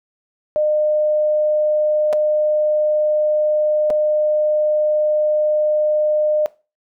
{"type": "tone with dropouts", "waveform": "sine", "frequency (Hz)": 607, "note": "D#5", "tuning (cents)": -43, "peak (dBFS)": -14, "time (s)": [0.56, 6.46], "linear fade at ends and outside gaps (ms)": 0, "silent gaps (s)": [[2.128, 2.132], [3.902, 3.906]], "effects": ["noise-tail reverb RT60 0.3 s tail -19 dB re dry"]}